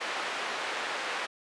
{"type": "band-pass noise", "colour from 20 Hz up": "white", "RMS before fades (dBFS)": -34, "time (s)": [0, 1.27], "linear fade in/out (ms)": 20, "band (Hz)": [470, 2200], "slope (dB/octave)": 12, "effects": ["resampled to 22050 Hz"]}